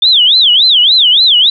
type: tone with vibrato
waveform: sine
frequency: 3444 Hz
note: A7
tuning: 38 cents flat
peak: -4 dBFS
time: 0.02-1.5 s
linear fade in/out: 5 ms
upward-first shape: sine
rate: 3.5 Hz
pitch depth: 300 cents each way
effects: none